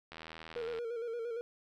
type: click train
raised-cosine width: 0.3 ms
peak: -30 dBFS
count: 55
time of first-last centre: 0.12-0.787 s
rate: 80.9 Hz
type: tone with vibrato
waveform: triangle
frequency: 466.2 Hz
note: A#4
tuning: in tune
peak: -34 dBFS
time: 0.56-1.41 s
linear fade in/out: 0 ms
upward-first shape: square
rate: 8.7 Hz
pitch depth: 46 cents each way
effects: none